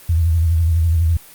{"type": "tone with vibrato", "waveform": "sine", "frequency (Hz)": 82.5, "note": "E2", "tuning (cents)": 2, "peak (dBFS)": -12, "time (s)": [0.09, 1.17], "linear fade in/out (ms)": 5, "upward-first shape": "sine", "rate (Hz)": 12, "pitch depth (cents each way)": 75, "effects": ["white hiss -42 dBFS RMS until 1.34 s", "Opus 32 kbps"]}